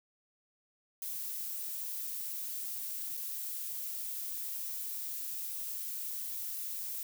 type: noise with dropouts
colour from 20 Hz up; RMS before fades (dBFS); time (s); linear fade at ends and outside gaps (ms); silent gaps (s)
violet; -39; 1.02-7.03; 1; 3.17-3.174
effects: none